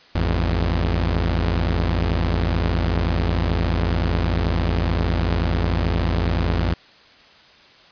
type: tone pair together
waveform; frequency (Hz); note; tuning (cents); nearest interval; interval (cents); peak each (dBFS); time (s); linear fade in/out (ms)
sawtooth; 53.61 / 85.1; A1 / F2; -44 / -44; minor sixth; 800; -17; 0.15-6.74; 5
effects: white hiss -49 dBFS RMS until 7.91 s + resampled to 11025 Hz